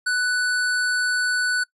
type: tone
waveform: square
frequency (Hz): 1488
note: F#6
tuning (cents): +9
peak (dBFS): -20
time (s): 0.06-1.64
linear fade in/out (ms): 10
effects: noise-tail reverb RT60 0.1 s tail -23 dB re dry + resampled to 24000 Hz